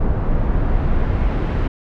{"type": "noise with low-pass filter sweep", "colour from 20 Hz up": "brown", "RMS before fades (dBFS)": -17, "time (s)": [0, 1.68], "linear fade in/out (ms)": 10, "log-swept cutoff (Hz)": [1200, 2500], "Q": 0.78, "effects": []}